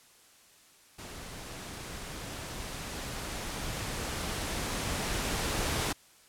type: noise with level ramp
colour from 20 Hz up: pink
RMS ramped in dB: -44 to -30 dBFS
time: 0.98-5.93 s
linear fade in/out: 10 ms
effects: white hiss -59 dBFS RMS until 6.28 s + low-pass 11000 Hz 12 dB/octave